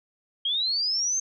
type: linear sweep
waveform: sine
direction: up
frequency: 3182 to 6380 Hz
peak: -23 dBFS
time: 0.45-1.2 s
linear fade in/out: 5 ms
effects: none